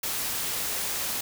white noise, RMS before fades -30 dBFS, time 0.03-1.21 s, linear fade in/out 5 ms, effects none

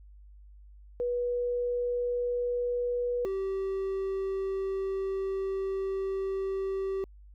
sine / triangle tone pair in turn, 486.8 / 386.4 Hz, B4 / G4, -25 / -25 cents, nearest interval major third, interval 400 cents, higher first, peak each -27 dBFS, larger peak neither, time 1-3.25 / 3.25-7.04 s, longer second, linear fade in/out 0 ms, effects added 50 Hz sine -49 dBFS peak until 7.34 s

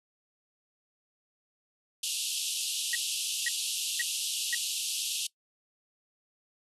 pink band-pass noise, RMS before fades -33 dBFS, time 2.03-5.27 s, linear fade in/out 5 ms, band 2700 to 12000 Hz, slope 96 dB/octave
sine tone bursts, 1905 Hz, A#6, 37 cents sharp, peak -28 dBFS, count 4, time 2.93-4.548 s, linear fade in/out 2 ms, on 22 ms, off 510 ms
effects noise-tail reverb RT60 0.1 s tail -21 dB re dry

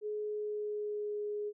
sine tone with pitch glide, 422.1 to 416.5 Hz, G#4 to G#4, +28 to +5 cents, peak -34 dBFS, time 0.01-1.53 s, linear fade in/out 50 ms, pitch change -23 cents, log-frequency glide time 0.22-1.19 s, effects none

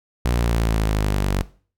sawtooth exponential sweep, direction down, 60.8 to 47.45 Hz, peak -14 dBFS, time 0.25-1.42 s, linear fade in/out 0 ms, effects noise-tail reverb RT60 0.4 s tail -18 dB re dry

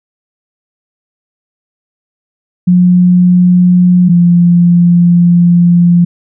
sine tone pair in turn, 179.2 / 173.7 Hz, F3 / F3, +45 / -9 cents, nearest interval minor second, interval 54 cents, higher first, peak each -3 dBFS, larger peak neither, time 2.67-4.09 / 4.09-6.05 s, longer second, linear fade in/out 10 ms, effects none

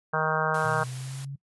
harmonic tone, 156.9 Hz, D#3, 15 cents sharp, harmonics 1 / 3 / 4 / 5 / 6 / 7 / 8 / 9 / 10, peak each -32 / -32 / -32 / -32 / -32 / -32 / -32 / -32 / -32 dBFS, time 0.13-0.84 s, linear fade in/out 10 ms
white noise, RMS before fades -43 dBFS, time 0.54-1.25 s, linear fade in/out 5 ms
sine exponential sweep, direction up, 121 to 140 Hz, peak -33 dBFS, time 0.64-1.36 s, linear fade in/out 10 ms
effects noise-tail reverb RT60 0.1 s tail -22 dB re dry + resampled to 24000 Hz

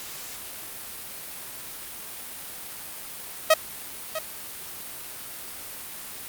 sawtooth tone with echo, 633 Hz, D#5, 30 cents sharp, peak -10 dBFS, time 3.5-3.54 s, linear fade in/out 5 ms, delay 650 ms, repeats 1, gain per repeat -13 dB, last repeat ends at 4.19 s, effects white hiss -38 dBFS RMS until 6.28 s + Opus 48 kbps

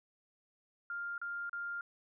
sine tone bursts, 1400 Hz, F6, 4 cents sharp, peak -37 dBFS, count 3, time 0.9-1.81 s, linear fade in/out 2 ms, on 280 ms, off 35 ms, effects none

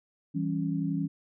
sine chord, C# diminished, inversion first, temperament equal, 164.81 / 196 / 277.2 Hz, E3 / G3 / C#4, 0 / 0 / 0 cents, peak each -30 / -34 / -31 dBFS, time 0.34-1.08 s, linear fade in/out 20 ms, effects none

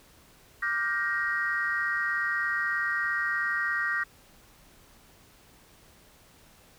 sine chord, G minor seventh, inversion second, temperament just, 1176 / 1411.2 / 1568 / 1881.6 Hz, D6 / F6 / G6 / Bb6, +2 / +18 / 0 / +16 cents, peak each -34 / -33 / -31 / -28 dBFS, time 0.62-4.04 s, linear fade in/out 10 ms, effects tanh soft clip ceiling -17 dBFS + pink hiss -57 dBFS RMS until 6.78 s

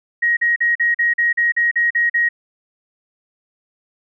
sine tone bursts, 1887 Hz, A#6, 21 cents sharp, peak -13 dBFS, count 11, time 0.22-2.29 s, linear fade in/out 10 ms, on 150 ms, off 42 ms, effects none

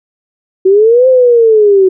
sine linear two-way sweep, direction up then down, 370 to 523.3 to 370 Hz, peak -3 dBFS, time 0.65-1.89 s, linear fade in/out 10 ms, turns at 1.08 s, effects none

